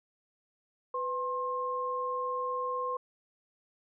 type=tone pair together; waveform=sine; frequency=500 / 1064.1 Hz; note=B4 / C6; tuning=+21 / +29 cents; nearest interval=octave + minor second; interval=1308 cents; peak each=-35 / -32 dBFS; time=0.94-2.97 s; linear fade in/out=5 ms; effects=none